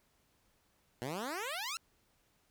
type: exponential sweep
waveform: 10% pulse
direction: up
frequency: 116.54 to 1396.9 Hz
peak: -29 dBFS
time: 1.02-1.77 s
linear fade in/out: 0 ms
effects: pink hiss -73 dBFS RMS until 2.5 s